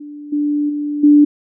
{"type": "tone with level steps", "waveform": "sine", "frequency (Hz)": 293.7, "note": "D4", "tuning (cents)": 0, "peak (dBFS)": [-29, -14, -18, -5], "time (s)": [0, 1.25], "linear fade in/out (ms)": 10, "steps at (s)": [0.32, 0.69, 1.03], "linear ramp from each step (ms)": 10, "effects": []}